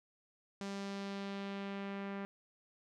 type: tone with low-pass filter sweep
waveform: sawtooth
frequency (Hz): 198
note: G3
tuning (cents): +18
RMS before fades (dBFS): -42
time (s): 0.61-2.25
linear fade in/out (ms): 0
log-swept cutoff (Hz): 6400 to 2000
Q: 1.3
effects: none